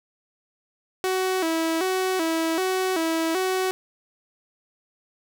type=tone with vibrato; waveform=sawtooth; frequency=349.2 Hz; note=F4; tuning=in tune; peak=-18 dBFS; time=1.04-3.71 s; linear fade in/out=0 ms; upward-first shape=square; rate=1.3 Hz; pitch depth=120 cents each way; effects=none